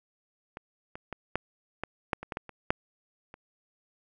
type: clicks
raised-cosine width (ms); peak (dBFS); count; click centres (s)
0.5; -24 / -25 / -21 / -12 / -17 / -11 / -24 / -19 / -17 / -28 / -8 / -30; 12; 0.571 / 0.955 / 1.127 / 1.356 / 1.836 / 2.132 / 2.23 / 2.322 / 2.371 / 2.493 / 2.705 / 3.341
effects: none